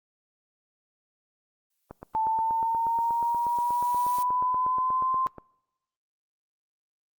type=noise with exponential growth; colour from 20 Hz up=blue; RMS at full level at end=-38 dBFS; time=1.7-4.23 s; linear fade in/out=5 ms; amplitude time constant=550 ms
type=click train; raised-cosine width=1 ms; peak=-25 dBFS; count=30; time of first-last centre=1.91-5.383 s; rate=8.35 Hz
type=linear sweep; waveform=sine; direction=up; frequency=880 to 1046.5 Hz; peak=-23 dBFS; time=2.15-5.27 s; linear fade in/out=0 ms
effects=noise-tail reverb RT60 0.9 s tail -26 dB re dry + Opus 48 kbps